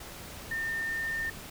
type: tone in noise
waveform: sine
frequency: 1810 Hz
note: A6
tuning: 48 cents sharp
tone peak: -30 dBFS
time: 0.51-1.3 s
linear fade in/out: 5 ms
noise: pink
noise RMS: -44 dBFS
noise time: 0-1.5 s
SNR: +11 dB
effects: none